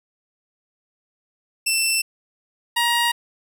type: tone pair in turn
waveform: 15% pulse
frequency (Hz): 2676 / 946.1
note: E7 / A#5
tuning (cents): +25 / +25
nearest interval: octave + tritone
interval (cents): 1800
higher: first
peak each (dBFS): -11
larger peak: neither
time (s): 1.66-2.02 / 2.76-3.12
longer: neither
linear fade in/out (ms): 10
effects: none